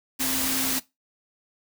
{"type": "tone in noise", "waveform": "sine", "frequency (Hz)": 263.1, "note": "C4", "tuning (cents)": 10, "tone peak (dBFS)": -31, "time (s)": [0.19, 0.8], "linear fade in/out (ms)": 20, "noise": "white", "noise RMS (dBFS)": -26, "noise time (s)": [0.19, 0.8], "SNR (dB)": -8, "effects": ["noise-tail reverb RT60 0.2 s tail -19 dB re dry"]}